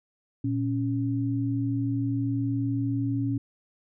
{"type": "tone pair together", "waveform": "sine", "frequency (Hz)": [116.55, 277.2], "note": ["A#2", "C#4"], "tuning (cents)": [0, 0], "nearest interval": "octave + minor third", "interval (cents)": 1500, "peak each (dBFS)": -27, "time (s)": [0.44, 3.38], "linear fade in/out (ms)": 5, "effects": []}